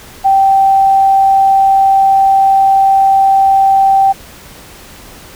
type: tone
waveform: sine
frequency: 779 Hz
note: G5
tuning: 11 cents flat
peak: -5 dBFS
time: 0.24-4.13 s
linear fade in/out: 20 ms
effects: pink hiss -35 dBFS RMS until 5.35 s